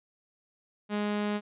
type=tone; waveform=sawtooth; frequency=207.7 Hz; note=G#3; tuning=in tune; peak=-24 dBFS; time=0.89-1.41 s; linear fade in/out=50 ms; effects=resampled to 8000 Hz